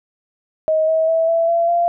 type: tone with pitch steps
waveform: sine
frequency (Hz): 630 / 641.4 / 653 / 664.8 / 676.8 / 689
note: D#5 / E5 / E5 / E5 / E5 / F5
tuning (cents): +21 / -48 / -17 / +15 / +45 / -24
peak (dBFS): -13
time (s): 0.68-1.88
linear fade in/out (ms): 0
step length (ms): 200
effects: none